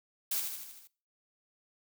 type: noise with echo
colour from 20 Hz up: blue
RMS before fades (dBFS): -32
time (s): 0.31-0.4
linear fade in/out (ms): 5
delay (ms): 79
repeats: 6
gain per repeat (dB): -4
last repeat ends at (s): 0.874
effects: noise-tail reverb RT60 0.4 s tail -22 dB re dry